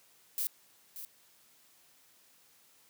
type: noise with echo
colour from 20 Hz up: violet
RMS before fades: -33 dBFS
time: 0.38-0.47 s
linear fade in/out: 0 ms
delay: 580 ms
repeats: 1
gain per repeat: -11 dB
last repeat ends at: 1.05 s
effects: white hiss -64 dBFS RMS until 2.89 s + high-pass 100 Hz 12 dB/octave